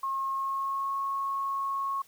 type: tone with pitch glide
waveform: sine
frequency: 1079 to 1096 Hz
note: C#6 to C#6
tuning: -47 to -20 cents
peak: -28 dBFS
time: 0.03-2.02 s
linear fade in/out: 5 ms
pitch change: +27 cents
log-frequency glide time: 0.29-0.95 s
effects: white hiss -59 dBFS RMS until 2.07 s